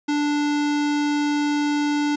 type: tone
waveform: square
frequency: 293.4 Hz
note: D4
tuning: 2 cents flat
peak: -20 dBFS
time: 0.08-2.16 s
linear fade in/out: 10 ms
effects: resampled to 16000 Hz

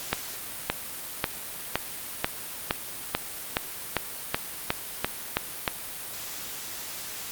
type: accelerating click train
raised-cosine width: 0.3 ms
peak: -6 dBFS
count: 14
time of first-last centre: 0.13-5.678 s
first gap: 570 ms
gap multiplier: 0.95
effects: white hiss -37 dBFS RMS until 7.31 s + Opus 48 kbps

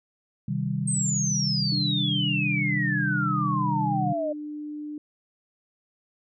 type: chord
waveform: sine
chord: C minor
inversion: none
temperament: just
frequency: 130.81 / 156.98 / 196.22 Hz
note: C3 / Eb3 / G3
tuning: 0 / +16 / +2 cents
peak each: -29 dBFS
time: 0.48-4.13 s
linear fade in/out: 5 ms
type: exponential sweep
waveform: sine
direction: down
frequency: 8510 to 591 Hz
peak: -25 dBFS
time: 0.87-4.33 s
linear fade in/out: 10 ms
type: tone with pitch glide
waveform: sine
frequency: 291.9 to 298.6 Hz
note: D4 to D4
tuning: -10 to +29 cents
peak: -32 dBFS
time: 1.72-4.98 s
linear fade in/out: 2 ms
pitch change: +39 cents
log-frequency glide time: 2.5-3.58 s
effects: none

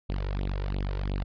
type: tone with flanger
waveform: sawtooth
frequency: 48.16 Hz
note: G1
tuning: 30 cents flat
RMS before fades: -30 dBFS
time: 0.09-1.24 s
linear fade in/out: 10 ms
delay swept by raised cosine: 0.27 to 2.17 ms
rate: 2.9 Hz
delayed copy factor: +0.95
effects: resampled to 11025 Hz

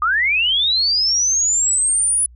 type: linear sweep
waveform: sine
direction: up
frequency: 1184 to 9970 Hz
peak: -14 dBFS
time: 0.02-2.26 s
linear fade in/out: 2 ms
effects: added 60 Hz sine -41 dBFS peak until 2.35 s

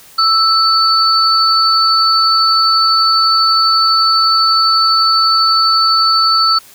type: tone pair together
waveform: sine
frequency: 1318.5 / 4494 Hz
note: E6 / C#8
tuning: 0 / +23 cents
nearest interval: octave + major sixth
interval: 2123 cents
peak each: -11 dBFS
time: 0.18-6.59 s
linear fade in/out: 10 ms
effects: white hiss -41 dBFS RMS until 6.74 s

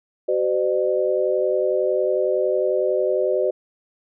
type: tone cluster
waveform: sine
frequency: 378.7 / 512 / 603 Hz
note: F#4 / C5 / D5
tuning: +40 / -38 / +46 cents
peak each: -22 dBFS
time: 0.28-3.51 s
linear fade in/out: 10 ms
effects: none

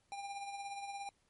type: tone with tremolo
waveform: square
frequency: 800 Hz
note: G5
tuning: 35 cents sharp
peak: -40 dBFS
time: 0.12-1.09 s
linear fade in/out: 0 ms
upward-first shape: triangle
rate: 17 Hz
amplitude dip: 55%
effects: pink hiss -75 dBFS RMS until 1.29 s + MP3 48 kbps

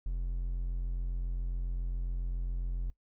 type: tone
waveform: triangle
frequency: 43.65 Hz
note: F1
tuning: in tune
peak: -29 dBFS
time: 0.06-2.9 s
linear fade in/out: 0 ms
effects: noise-tail reverb RT60 0.1 s tail -19 dB re dry

